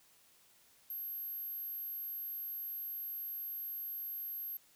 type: tone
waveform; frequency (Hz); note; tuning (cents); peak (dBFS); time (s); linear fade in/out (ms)
sine; 12550; G9; +1; -39; 0.9-4.57; 2
effects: white hiss -66 dBFS RMS until 4.75 s